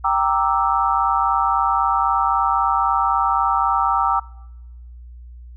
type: chord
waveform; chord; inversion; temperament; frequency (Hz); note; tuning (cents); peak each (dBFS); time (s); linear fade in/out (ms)
sine; E half-diminished seventh; first; equal; 784 / 932.3 / 1174.7 / 1318.5; G5 / Bb5 / D6 / E6; 0 / 0 / 0 / 0; -21; 0.04-4.2; 10
effects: noise-tail reverb RT60 1.0 s tail -24 dB re dry + added 60 Hz sine -36 dBFS peak until 5.56 s